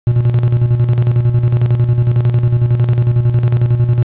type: tone with tremolo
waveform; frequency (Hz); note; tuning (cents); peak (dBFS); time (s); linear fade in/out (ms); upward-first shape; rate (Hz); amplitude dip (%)
triangle; 120.2; B2; -46; -5; 0.07-4.03; 0; square; 11; 55
effects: resampled to 8000 Hz + 7-bit